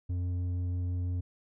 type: tone with low-pass filter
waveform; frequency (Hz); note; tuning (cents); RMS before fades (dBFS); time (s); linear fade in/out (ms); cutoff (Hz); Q
square; 89.4; F2; +41; -32; 0.09-1.21; 10; 200; 0.81
effects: none